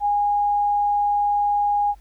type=tone; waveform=sine; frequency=821 Hz; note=G#5; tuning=20 cents flat; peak=-17 dBFS; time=0-1.95 s; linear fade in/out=50 ms; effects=added 50 Hz sine -45 dBFS peak until 2 s + pink hiss -61 dBFS RMS until 2 s